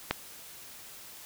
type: click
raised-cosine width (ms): 0.3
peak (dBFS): -10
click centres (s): 0.11
effects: white hiss -48 dBFS RMS until 1.25 s